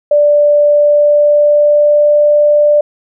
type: tone with pitch glide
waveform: sine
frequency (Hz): 587.3 to 591.4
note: D5 to D5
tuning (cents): 0 to +12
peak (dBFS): -5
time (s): 0.11-2.81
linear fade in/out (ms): 5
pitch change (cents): +12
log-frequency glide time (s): 0.65-2.2
effects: none